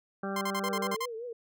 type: harmonic tone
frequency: 196 Hz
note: G3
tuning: in tune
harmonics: 1 / 2 / 3 / 4 / 6 / 7 / 8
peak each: -35 / -38 / -40 / -41 / -43 / -43 / -44 dBFS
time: 0.23-0.95 s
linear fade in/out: 5 ms
type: tone bursts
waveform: sawtooth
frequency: 1046.5 Hz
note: C6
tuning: in tune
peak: -27 dBFS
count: 8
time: 0.36-1.057 s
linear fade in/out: 5 ms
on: 53 ms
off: 39 ms
type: tone with vibrato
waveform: sine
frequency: 466.2 Hz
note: A#4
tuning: in tune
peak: -36 dBFS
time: 0.63-1.33 s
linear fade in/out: 5 ms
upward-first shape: triangle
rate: 5.2 Hz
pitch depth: 120 cents each way
effects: none